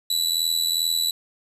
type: tone with amplitude modulation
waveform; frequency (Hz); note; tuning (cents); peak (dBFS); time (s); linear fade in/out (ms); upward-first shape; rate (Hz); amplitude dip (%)
sawtooth; 3951; B7; 0; -14; 0.1-1.11; 5; sine; 82.5; 75
effects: resampled to 32000 Hz + 8-bit